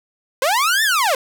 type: linear two-way sweep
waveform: sawtooth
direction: up then down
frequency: 488 to 1817 to 488 Hz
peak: -11 dBFS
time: 0.42-1.15 s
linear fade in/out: 2 ms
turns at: 0.83 s
effects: none